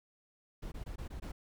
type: noise bursts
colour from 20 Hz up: brown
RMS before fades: -42 dBFS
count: 6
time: 0.62-1.32 s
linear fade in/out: 10 ms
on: 100 ms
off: 20 ms
effects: none